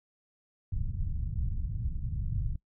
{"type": "low-pass noise", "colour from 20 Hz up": "pink", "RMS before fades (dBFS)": -32, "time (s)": [0.72, 2.56], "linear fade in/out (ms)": 5, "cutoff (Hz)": 130, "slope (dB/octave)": 24, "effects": ["noise-tail reverb RT60 0.1 s tail -21 dB re dry"]}